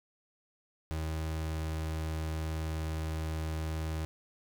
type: tone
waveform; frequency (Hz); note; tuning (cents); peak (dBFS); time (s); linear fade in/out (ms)
35% pulse; 79.2; D#2; +31; -31; 0.91-4.05; 0
effects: none